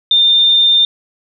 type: tone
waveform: sine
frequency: 3609 Hz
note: A7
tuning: 43 cents sharp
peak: -7 dBFS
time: 0.11-0.85 s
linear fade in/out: 2 ms
effects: none